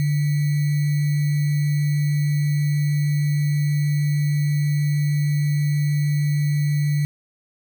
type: tone with sample-and-hold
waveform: sine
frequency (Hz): 146.83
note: D3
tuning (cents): 0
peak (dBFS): -17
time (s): 0-7.05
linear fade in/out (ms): 0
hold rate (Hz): 2100
effects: none